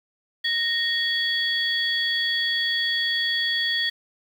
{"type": "tone cluster", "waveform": "sine", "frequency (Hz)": [1860, 3355, 4538], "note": ["A#6", "G#7", "C#8"], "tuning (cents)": [-4, 17, 40], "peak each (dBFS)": [-25, -24, -30], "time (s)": [0.44, 3.9], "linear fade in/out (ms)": 10, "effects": ["8-bit"]}